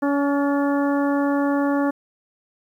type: harmonic tone with a mistuned harmonic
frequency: 282.9 Hz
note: C#4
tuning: 35 cents sharp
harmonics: 1 / 2 / 3 / 4 / 5 / 6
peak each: -19 / -25 / -29 / -31 / -33 / -35 dBFS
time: 0.02-1.91 s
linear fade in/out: 10 ms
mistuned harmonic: 6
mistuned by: +37 cents
effects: 9-bit